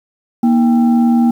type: tone with frequency modulation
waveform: sine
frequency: 236.8 Hz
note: A#3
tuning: 27 cents sharp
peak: -8 dBFS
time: 0.43-1.31 s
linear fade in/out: 5 ms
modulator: 552 Hz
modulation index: 0.45
effects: 7-bit